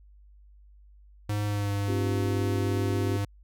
square tone with pitch glide, 103.83 to 100.76 Hz, G#2 to G2, 0 to +48 cents, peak -27 dBFS, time 1.29-3.25 s, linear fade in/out 5 ms, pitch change -52 cents, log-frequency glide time 1.45-1.71 s
sine chord, C suspended fourth, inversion none, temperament equal with one note detuned, 265.3 / 349.2 / 392 Hz, C4 / F4 / G4, +24 / 0 / 0 cents, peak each -33 dBFS, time 1.88-3.17 s, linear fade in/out 5 ms
effects added 50 Hz sine -51 dBFS peak until 3.43 s

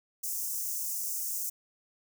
white high-pass noise, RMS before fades -34 dBFS, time 0.23-1.5 s, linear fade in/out 10 ms, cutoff 5700 Hz, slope 48 dB/octave, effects none

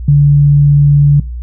sine tone, 144.2 Hz, D3, 31 cents flat, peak -3 dBFS, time 0.08-1.2 s, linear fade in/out 5 ms, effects noise-tail reverb RT60 0.3 s tail -23 dB re dry + added 60 Hz sine -19 dBFS peak until 1.42 s

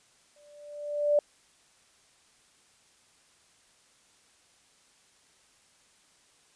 sine tone with exponential growth, 587.3 Hz, D5, in tune, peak -18 dBFS, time 0.36-1.19 s, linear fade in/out 2 ms, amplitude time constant 180 ms, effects white hiss -63 dBFS RMS until 6.55 s + resampled to 22050 Hz

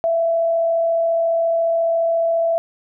sine tone with frequency modulation, 666 Hz, E5, 18 cents sharp, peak -15 dBFS, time 0.04-2.58 s, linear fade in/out 0 ms, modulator 34.4 Hz, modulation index 0.23, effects none

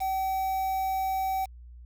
triangle tone with quantisation, 765 Hz, G5, 42 cents flat, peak -24 dBFS, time 0-1.46 s, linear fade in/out 20 ms, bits 7, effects added 60 Hz sine -44 dBFS peak until 1.85 s

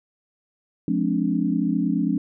sine chord, D half-diminished seventh, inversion first, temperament just, 176.2 / 211.4 / 264.3 / 293.7 Hz, F3 / Ab3 / C4 / D4, +16 / +31 / +18 / 0 cents, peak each -25 dBFS, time 0.88-2.18 s, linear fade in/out 2 ms, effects none

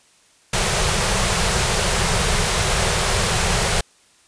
pink band-stop noise, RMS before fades -19 dBFS, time 0.53-3.81 s, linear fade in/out 5 ms, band 210 to 360 Hz, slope 96 dB/octave, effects white hiss -55 dBFS RMS until 4.27 s + resampled to 22050 Hz

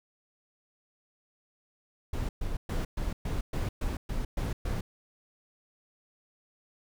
brown noise bursts, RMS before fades -31 dBFS, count 10, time 2.13-4.81 s, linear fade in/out 5 ms, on 160 ms, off 120 ms, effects none

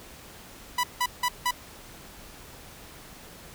sawtooth tone bursts, 987.8 Hz, B5, in tune, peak -19 dBFS, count 4, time 0.78-1.51 s, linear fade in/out 5 ms, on 55 ms, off 170 ms, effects pink hiss -47 dBFS RMS until 3.54 s

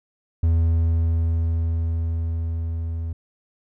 triangle tone with level ramp, 82.41 Hz, E2, in tune, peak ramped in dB -13 to -23 dBFS, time 0.43-3.13 s, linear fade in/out 5 ms, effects none

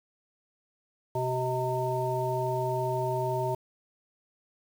harmonic tone with a mistuned harmonic, 127 Hz, B2, 49 cents sharp, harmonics 1 / 3 / 5 / 7, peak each -32 / -32 / -32 / -32 dBFS, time 1.15-3.55 s, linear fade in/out 5 ms, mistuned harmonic 7, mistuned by +42 cents, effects 8-bit

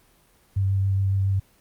sine tone with vibrato, 97.2 Hz, G2, 14 cents flat, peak -19 dBFS, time 0.56-1.4 s, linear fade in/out 10 ms, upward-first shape triangle, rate 7.2 Hz, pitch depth 16 cents each way, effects pink hiss -59 dBFS RMS until 1.6 s + Opus 24 kbps

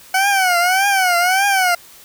20% pulse tone with vibrato, 747 Hz, F#5, 16 cents sharp, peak -8 dBFS, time 0.14-1.75 s, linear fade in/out 5 ms, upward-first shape triangle, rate 1.7 Hz, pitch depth 150 cents each way, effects white hiss -43 dBFS RMS until 2.04 s

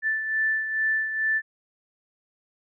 sine beating tone pair, 1760 / 1762.3 Hz, A6 / A6, 0 / +2 cents, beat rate 2.3 Hz, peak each -23 / -31 dBFS, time 0.02-1.42 s, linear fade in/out 50 ms, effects none

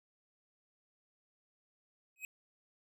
square tone with exponential growth, 2532 Hz, D#7, 30 cents sharp, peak -37 dBFS, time 2.16-2.25 s, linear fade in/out 1 ms, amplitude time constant 18 ms, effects none

